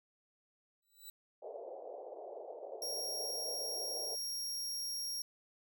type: tone with exponential growth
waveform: 5% pulse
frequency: 3951 Hz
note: B7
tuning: in tune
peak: -37 dBFS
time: 0.82-1.1 s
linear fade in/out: 5 ms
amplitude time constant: 60 ms
type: band-pass noise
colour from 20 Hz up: pink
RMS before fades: -47 dBFS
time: 1.42-4.16 s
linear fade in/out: 10 ms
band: 420 to 720 Hz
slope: 48 dB/octave
type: tone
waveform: sawtooth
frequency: 5588 Hz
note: F8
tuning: in tune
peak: -35 dBFS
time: 2.82-5.22 s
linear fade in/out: 2 ms
effects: none